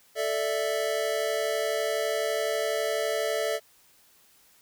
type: chord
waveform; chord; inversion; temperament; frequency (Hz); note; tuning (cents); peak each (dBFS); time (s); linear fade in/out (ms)
square; A suspended fourth; none; equal; 440 / 587.3 / 659.3; A4 / D5 / E5; 0 / 0 / 0; -31; 0.15-3.6; 50
effects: white hiss -60 dBFS RMS until 4.61 s